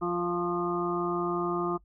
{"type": "harmonic tone with a mistuned harmonic", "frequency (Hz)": 174.61, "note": "F3", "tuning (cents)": 0, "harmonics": [1, 2, 4, 5, 6, 7], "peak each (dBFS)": [-35, -29, -37, -42, -37, -34], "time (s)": [0.01, 1.78], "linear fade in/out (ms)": 20, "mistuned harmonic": 6, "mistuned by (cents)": 23, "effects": ["noise-tail reverb RT60 0.1 s tail -23 dB re dry", "added 50 Hz sine -57 dBFS peak until 1.84 s"]}